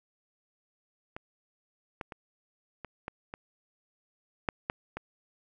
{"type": "clicks", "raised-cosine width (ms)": 0.5, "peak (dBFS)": [-24, -21, -26, -25, -21, -24, -12, -14, -21], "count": 9, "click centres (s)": [1.165, 2.012, 2.122, 2.847, 3.081, 3.339, 4.488, 4.699, 4.97], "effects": []}